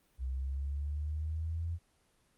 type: linear sweep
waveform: sine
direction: up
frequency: 63.2 to 85.3 Hz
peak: -33 dBFS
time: 0.18-1.79 s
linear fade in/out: 50 ms
effects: pink hiss -71 dBFS RMS until 2.37 s + Opus 24 kbps